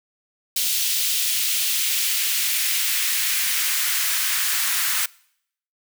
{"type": "noise with high-pass filter sweep", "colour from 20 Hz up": "white", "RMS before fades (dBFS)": -22, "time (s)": [0.56, 5.06], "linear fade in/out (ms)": 5, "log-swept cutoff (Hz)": [3400, 1400], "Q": 1.4, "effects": ["noise-tail reverb RT60 0.7 s tail -24 dB re dry"]}